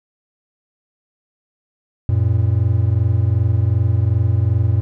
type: tone pair together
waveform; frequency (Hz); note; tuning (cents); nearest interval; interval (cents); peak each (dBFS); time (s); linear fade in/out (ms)
triangle; 91.4 / 114.03; F#2 / A#2; -21 / -38; major third; 383; -14; 2.09-4.81; 0
effects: none